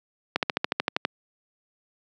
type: slowing click train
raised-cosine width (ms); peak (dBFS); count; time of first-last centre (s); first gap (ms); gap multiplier
0.3; -6; 10; 0.36-1.051; 68; 1.03
effects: high-pass 200 Hz 12 dB/octave